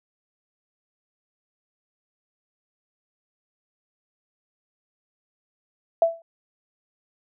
sine tone with exponential decay, 665 Hz, E5, 15 cents sharp, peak -11 dBFS, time 6.02-6.22 s, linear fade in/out 2 ms, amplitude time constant 42 ms, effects none

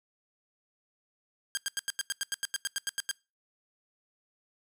10% pulse tone bursts, 1604 Hz, G6, 39 cents sharp, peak -20 dBFS, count 15, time 1.55-3.112 s, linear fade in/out 0 ms, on 22 ms, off 88 ms, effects noise-tail reverb RT60 0.3 s tail -26 dB re dry

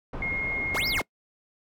pink low-pass noise, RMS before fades -36 dBFS, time 0.13-1 s, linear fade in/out 5 ms, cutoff 1300 Hz, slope 12 dB/octave
sine tone, 2144 Hz, C7, 42 cents sharp, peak -27 dBFS, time 0.22-1.01 s, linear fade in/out 2 ms
square linear two-way sweep, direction up then down, 57.6 to 5480 to 57.6 Hz, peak -28 dBFS, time 0.74-1.02 s, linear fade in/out 5 ms, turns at 0.88 s
effects noise-tail reverb RT60 0.1 s tail -23 dB re dry

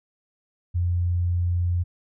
sine tone, 87.8 Hz, F2, 10 cents sharp, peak -20 dBFS, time 0.74-1.84 s, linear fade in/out 20 ms, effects none

